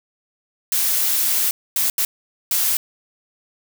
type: noise bursts at uneven times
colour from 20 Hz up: blue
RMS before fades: -19 dBFS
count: 4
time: 0.72-1.51 / 1.76-1.9 / 1.98-2.05 / 2.51-2.77 s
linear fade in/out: 2 ms
effects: none